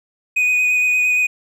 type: tone with vibrato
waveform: triangle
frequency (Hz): 2488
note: D#7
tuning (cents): -1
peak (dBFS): -12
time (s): 0.36-1.27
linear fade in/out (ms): 10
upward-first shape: square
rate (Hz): 8.7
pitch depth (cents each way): 12
effects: none